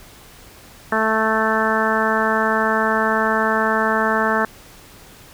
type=harmonic tone; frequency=220 Hz; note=A3; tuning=in tune; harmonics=1 / 2 / 3 / 4 / 5 / 6 / 7 / 8; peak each=-24 / -24 / -24 / -24 / -24 / -24 / -24 / -24 dBFS; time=0.92-4.45 s; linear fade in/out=2 ms; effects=pink hiss -44 dBFS RMS until 5.33 s